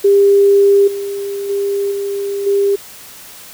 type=tone with level steps; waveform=sine; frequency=399.7 Hz; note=G4; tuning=34 cents sharp; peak=-6 / -19 / -14 / -17 / -10 dBFS; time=0.04-2.76 s; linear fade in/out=10 ms; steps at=0.87 / 1.49 / 1.91 / 2.46 s; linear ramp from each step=10 ms; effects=white hiss -36 dBFS RMS until 3.53 s